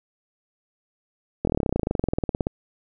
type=slowing click train; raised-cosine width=2 ms; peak=-9 dBFS; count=27; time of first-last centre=1.45-2.469 s; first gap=23 ms; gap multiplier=1.04; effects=none